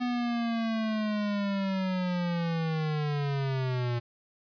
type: linear sweep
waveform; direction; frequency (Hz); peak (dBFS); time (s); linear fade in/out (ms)
square; down; 247.5 to 118.3; -28; 0-4; 20
effects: resampled to 11025 Hz + 10-bit